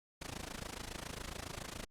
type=noise with amplitude modulation; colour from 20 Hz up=pink; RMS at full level=-41 dBFS; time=0.21-1.85 s; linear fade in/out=10 ms; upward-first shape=sine; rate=27.2 Hz; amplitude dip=90%; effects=low-pass 10000 Hz 12 dB/octave + Opus 48 kbps